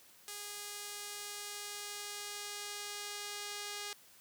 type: tone with band-pass filter sweep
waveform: sawtooth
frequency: 411.3 Hz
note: G#4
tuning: 17 cents flat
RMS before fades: -44 dBFS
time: 0.28-3.93 s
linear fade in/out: 0 ms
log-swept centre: 9200 to 5600 Hz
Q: 0.74
effects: white hiss -61 dBFS RMS until 4.2 s + high-pass 60 Hz 12 dB/octave